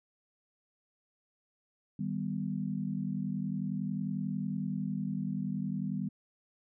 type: chord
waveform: sine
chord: Eb augmented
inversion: none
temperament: equal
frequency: 155.56 / 196 / 246.9 Hz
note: Eb3 / G3 / B3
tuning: 0 / 0 / 0 cents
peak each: -37 / -34 / -38 dBFS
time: 1.99-6.09 s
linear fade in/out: 5 ms
effects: none